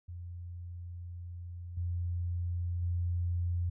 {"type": "tone with level steps", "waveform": "sine", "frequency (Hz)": 87.31, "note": "F2", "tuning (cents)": 0, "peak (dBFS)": [-40, -31, -29], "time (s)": [0.08, 3.7], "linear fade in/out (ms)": 10, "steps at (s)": [1.77, 2.82], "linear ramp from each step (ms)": 5, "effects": []}